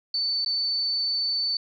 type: tone with dropouts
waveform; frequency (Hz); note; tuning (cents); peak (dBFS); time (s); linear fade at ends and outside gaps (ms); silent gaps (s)
sine; 4514; C#8; +31; -23; 0.14-1.57; 2; 0.448-0.46
effects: none